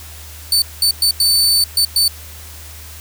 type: tone bursts at uneven times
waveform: sawtooth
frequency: 4523 Hz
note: C#8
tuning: 34 cents sharp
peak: -8 dBFS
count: 6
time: 0.52-0.62 / 0.82-0.91 / 1.02-1.11 / 1.2-1.64 / 1.77-1.85 / 1.96-2.08 s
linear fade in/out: 2 ms
effects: added 77 Hz sine -35 dBFS peak until 3 s + white hiss -37 dBFS RMS until 3 s